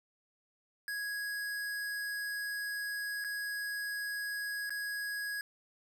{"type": "tone with dropouts", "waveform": "square", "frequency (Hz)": 1661.2, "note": "G#6", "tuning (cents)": 0, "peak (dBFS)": -36, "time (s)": [0.88, 5.41], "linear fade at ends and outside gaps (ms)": 1, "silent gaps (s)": [[3.241, 3.246], [4.695, 4.705]], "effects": []}